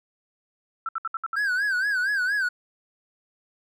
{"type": "tone bursts", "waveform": "sine", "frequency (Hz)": 1333, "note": "E6", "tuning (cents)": 19, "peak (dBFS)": -25, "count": 6, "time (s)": [0.86, 1.358], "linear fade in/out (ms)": 2, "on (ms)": 28, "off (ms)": 66}
{"type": "tone with vibrato", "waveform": "triangle", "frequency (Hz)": 1570, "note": "G6", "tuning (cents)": 2, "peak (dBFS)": -20, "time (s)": [1.36, 2.49], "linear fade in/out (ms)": 10, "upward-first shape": "sine", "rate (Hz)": 4.3, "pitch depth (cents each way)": 130}
{"effects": []}